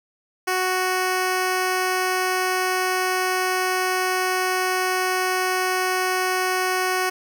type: tone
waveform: 10% pulse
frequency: 370 Hz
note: F#4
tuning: in tune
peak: -12 dBFS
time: 0.47-7.1 s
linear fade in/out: 10 ms
effects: none